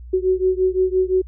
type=beating tone pair; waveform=sine; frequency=370 / 375.8 Hz; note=F#4 / F#4; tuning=0 / +27 cents; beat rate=5.8 Hz; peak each=-18 / -19 dBFS; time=0.13-1.22 s; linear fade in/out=10 ms; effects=added 60 Hz sine -34 dBFS peak until 1.27 s